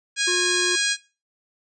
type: harmonic tone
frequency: 823 Hz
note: G#5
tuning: 16 cents flat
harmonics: 2 / 3 / 4 / 5 / 6 / 7 / 8 / 9 / 10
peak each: -25 / -27 / -28 / -29 / -30 / -30 / -31 / -32 / -32 dBFS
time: 0.16-0.97 s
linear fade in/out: 50 ms
type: tone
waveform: square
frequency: 357.7 Hz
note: F4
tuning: 41 cents sharp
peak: -26 dBFS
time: 0.27-0.76 s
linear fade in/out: 10 ms
effects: noise-tail reverb RT60 0.3 s tail -18 dB re dry + resampled to 22050 Hz